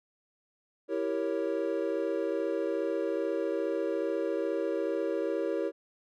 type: chord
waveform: triangle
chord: E diminished seventh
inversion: none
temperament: equal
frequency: 329.6 / 392 / 466.2 / 554.4 Hz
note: E4 / G4 / Bb4 / Db5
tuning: 0 / 0 / 0 / 0 cents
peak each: -32 dBFS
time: 0.88-5.72 s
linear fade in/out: 50 ms
effects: none